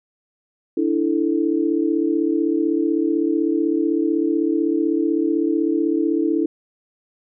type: chord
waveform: sine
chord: D suspended second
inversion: none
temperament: equal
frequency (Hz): 293.7 / 329.6 / 440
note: D4 / E4 / A4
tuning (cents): 0 / 0 / 0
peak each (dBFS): -21 / -19 / -25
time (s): 0.77-6.46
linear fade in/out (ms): 5
effects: none